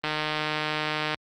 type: click train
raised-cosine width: 0.3 ms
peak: -11 dBFS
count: 170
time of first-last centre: 0.04-1.145 s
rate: 153 Hz
effects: high-pass 60 Hz 12 dB/octave + Opus 24 kbps